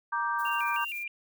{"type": "chord", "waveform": "sine", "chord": "G minor", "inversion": "first", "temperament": "just", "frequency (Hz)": [940.8, 1176, 1568], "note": ["Bb5", "D6", "G6"], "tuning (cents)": [16, 2, 0], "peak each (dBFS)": [-31, -31, -32], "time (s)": [0.12, 0.85], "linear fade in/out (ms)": 10}
{"type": "noise with tremolo", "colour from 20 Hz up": "violet", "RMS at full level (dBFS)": -45, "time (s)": [0.38, 1.04], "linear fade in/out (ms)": 20, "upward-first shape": "triangle", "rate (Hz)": 14, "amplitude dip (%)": 60}
{"type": "tone with vibrato", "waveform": "sine", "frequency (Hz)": 2577, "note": "E7", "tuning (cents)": -40, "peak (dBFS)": -33, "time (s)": [0.45, 1.08], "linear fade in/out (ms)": 5, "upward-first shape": "square", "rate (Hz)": 3.2, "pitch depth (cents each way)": 130}
{"effects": []}